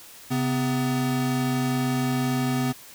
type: tone pair together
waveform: square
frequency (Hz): 134 / 251.8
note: C3 / B3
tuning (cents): +42 / +34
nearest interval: major seventh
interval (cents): 1092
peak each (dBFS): -27 / -25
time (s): 0.3-2.73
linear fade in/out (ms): 20
effects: white hiss -46 dBFS RMS until 2.94 s